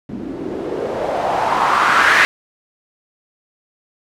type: noise with low-pass filter sweep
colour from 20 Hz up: blue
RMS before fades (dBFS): -17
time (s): 0.09-2.25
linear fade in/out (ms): 0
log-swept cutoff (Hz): 230 to 1800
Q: 3.1
effects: none